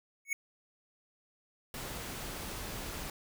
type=tone with exponential growth; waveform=square; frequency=2217 Hz; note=C#7; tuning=in tune; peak=-27 dBFS; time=0.25-0.33 s; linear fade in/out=2 ms; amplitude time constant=16 ms
type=noise; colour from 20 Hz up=pink; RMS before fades=-41 dBFS; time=1.74-3.1 s; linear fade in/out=2 ms
effects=none